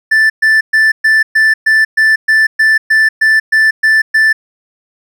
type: tone bursts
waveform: triangle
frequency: 1762 Hz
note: A6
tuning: 2 cents sharp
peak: -4 dBFS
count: 14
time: 0.11-4.33 s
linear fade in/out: 10 ms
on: 190 ms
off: 120 ms
effects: none